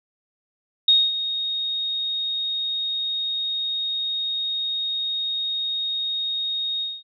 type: tone with ADSR envelope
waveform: sine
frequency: 3729 Hz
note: A#7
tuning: in tune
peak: -11 dBFS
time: 0.88-7.03 s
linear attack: 4 ms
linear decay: 230 ms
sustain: -12 dB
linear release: 220 ms
effects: none